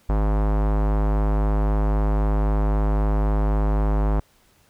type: tone with low-pass filter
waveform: square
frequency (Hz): 51.91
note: G#1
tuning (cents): 0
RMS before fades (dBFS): -20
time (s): 0.09-4.2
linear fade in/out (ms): 5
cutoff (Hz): 1000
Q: 1.4
effects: pink hiss -59 dBFS RMS until 4.69 s